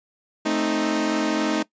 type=chord; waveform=sawtooth; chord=A diminished; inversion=none; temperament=equal with one note detuned; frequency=220 / 263.3 / 311.1 Hz; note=A3 / C4 / Eb4; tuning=0 / +11 / 0 cents; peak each=-22 / -24 / -19 dBFS; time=0.45-1.63 s; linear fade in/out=10 ms; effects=noise-tail reverb RT60 0.1 s tail -20 dB re dry + resampled to 16000 Hz

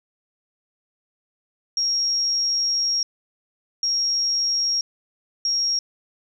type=tone bursts at uneven times; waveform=sine; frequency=5588 Hz; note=F8; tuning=in tune; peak=-19 dBFS; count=3; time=1.77-3.03 / 3.83-4.81 / 5.45-5.79 s; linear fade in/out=2 ms; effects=9-bit

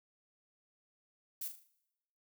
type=noise with echo; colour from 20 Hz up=violet; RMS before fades=-40 dBFS; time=1.41-1.48 s; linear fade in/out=5 ms; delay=39 ms; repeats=5; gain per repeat=-7 dB; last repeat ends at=1.675 s; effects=noise-tail reverb RT60 0.9 s tail -20 dB re dry

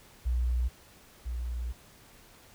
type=tone pair in turn; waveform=sine; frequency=60.9 / 59.99 Hz; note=B1 / B1; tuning=-24 / -50 cents; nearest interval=unison; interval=26 cents; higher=first; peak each=-25 / -31 dBFS; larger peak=first; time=0.25-0.69 / 1.25-1.73 s; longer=second; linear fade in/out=20 ms; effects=pink hiss -56 dBFS RMS until 2.54 s

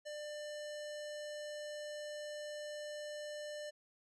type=tone with low-pass filter; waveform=square; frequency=596 Hz; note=D5; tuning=25 cents sharp; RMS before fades=-45 dBFS; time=0.05-3.71 s; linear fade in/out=20 ms; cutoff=7000 Hz; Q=1.5; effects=none

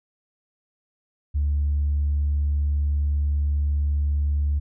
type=tone; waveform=sine; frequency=72.6 Hz; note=D2; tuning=19 cents flat; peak=-18 dBFS; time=1.34-4.6 s; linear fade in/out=20 ms; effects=tanh soft clip ceiling -16 dBFS

